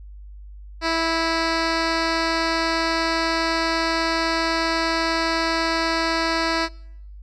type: tone with low-pass filter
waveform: 10% pulse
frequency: 328.1 Hz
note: E4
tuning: 8 cents flat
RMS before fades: -22 dBFS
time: 0.81-6.69 s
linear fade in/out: 50 ms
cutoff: 4500 Hz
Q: 2.1
effects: noise-tail reverb RT60 0.8 s tail -25 dB re dry + added 50 Hz sine -37 dBFS peak until 7.22 s